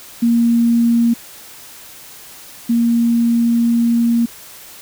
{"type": "tone pair in turn", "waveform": "sine", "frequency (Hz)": [233.9, 233.9], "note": ["A#3", "A#3"], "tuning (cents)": [6, 6], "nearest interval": "unison", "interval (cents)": 0, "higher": "neither", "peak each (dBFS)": [-10, -11], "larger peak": "first", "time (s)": [[0.22, 1.14], [2.69, 4.26]], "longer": "second", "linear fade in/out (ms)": 10, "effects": ["white hiss -38 dBFS RMS until 4.81 s"]}